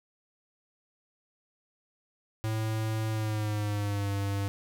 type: tone with pitch glide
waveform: square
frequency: 110 to 99.71 Hz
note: A2 to G2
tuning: 0 to +30 cents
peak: -29 dBFS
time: 2.44-4.48 s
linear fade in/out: 0 ms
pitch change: -170 cents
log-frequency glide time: 3.1-4.11 s
effects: none